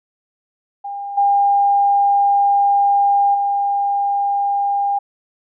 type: tone with level steps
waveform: sine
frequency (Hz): 804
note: G5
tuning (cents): +44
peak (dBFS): -24 / -11 / -15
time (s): 0.84-4.99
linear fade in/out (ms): 10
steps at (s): 1.17 / 3.34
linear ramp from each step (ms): 10
effects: none